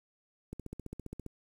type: click train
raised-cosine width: 3 ms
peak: -28 dBFS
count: 12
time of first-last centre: 0.53-1.263 s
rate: 15 Hz
effects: 9-bit